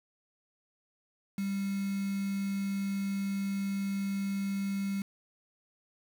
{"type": "tone with quantisation", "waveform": "sine", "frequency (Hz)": 197.1, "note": "G3", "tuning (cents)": 10, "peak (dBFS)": -30, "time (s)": [1.38, 5.02], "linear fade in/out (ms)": 2, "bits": 7, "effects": []}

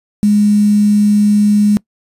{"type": "tone with quantisation", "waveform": "sine", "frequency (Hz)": 207.7, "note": "G#3", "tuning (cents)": 0, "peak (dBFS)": -7, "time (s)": [0.23, 1.77], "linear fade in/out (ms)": 0, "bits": 5, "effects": ["noise-tail reverb RT60 0.1 s tail -23 dB re dry", "resampled to 32000 Hz"]}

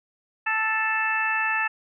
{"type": "harmonic tone with a mistuned harmonic", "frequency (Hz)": 440, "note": "A4", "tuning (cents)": 0, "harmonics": [2, 3, 4, 5, 6], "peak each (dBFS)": [-29, -30, -25, -37, -27], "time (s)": [0.46, 1.68], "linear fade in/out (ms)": 10, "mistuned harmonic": 5, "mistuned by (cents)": -26, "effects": []}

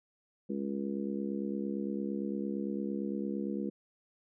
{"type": "harmonic tone", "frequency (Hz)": 68.8, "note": "C#2", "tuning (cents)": -12, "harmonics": [3, 4, 5, 6, 7], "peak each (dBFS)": [-35, -39, -39, -47, -43], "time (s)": [0.49, 3.7], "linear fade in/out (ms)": 10, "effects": []}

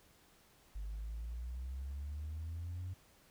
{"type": "exponential sweep", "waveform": "sine", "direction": "up", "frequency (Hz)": [49.4, 93], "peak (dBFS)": -38, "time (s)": [0.75, 2.94], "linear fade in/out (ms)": 10, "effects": ["tanh soft clip ceiling -37 dBFS", "pink hiss -66 dBFS RMS until 3.3 s"]}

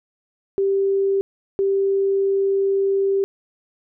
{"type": "tone bursts at uneven times", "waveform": "sine", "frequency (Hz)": 392, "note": "G4", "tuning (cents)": 0, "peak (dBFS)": -16, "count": 2, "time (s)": [[0.58, 1.21], [1.59, 3.24]], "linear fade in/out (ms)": 0, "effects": []}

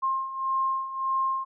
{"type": "beating tone pair", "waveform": "sine", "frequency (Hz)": [1062, 1063.7], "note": ["C6", "C6"], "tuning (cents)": [25, 28], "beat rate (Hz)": 1.7, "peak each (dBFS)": [-31, -26], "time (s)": [0.02, 1.45], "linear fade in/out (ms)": 20, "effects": []}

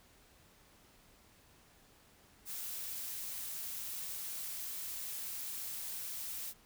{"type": "noise", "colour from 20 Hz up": "blue", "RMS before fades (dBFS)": -42, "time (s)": [2.45, 6.54], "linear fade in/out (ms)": 50, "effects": ["pink hiss -64 dBFS RMS until 6.65 s"]}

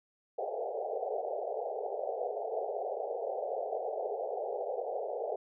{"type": "band-pass noise", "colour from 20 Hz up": "pink", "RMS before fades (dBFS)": -36, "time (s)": [0.38, 5.36], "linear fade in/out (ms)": 5, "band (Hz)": [410, 790], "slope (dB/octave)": 96, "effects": []}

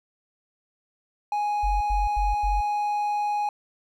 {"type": "tone", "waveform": "triangle", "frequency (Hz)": 830.6, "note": "G#5", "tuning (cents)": 0, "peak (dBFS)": -21, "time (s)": [1.32, 3.49], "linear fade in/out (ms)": 2}
{"type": "tone bursts", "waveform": "sine", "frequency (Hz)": 46.94, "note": "F#1", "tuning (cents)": 26, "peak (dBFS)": -23, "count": 4, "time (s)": [1.63, 2.611], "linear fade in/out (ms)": 10, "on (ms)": 180, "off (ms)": 87}
{"effects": []}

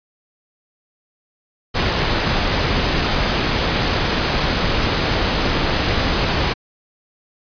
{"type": "noise", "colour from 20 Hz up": "pink", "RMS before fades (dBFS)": -18, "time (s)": [1.74, 6.54], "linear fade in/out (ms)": 20, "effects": ["resampled to 11025 Hz"]}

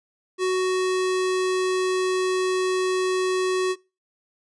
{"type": "tone", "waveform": "square", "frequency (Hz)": 371.3, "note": "F#4", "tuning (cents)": 6, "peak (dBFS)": -21, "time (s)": [0.38, 3.76], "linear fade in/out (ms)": 50, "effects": ["noise-tail reverb RT60 0.3 s tail -24 dB re dry", "resampled to 22050 Hz"]}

